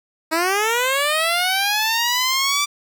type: linear sweep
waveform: 10% pulse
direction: up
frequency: 312.5 to 1174.7 Hz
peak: -9 dBFS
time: 0.31-2.66 s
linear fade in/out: 20 ms
effects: none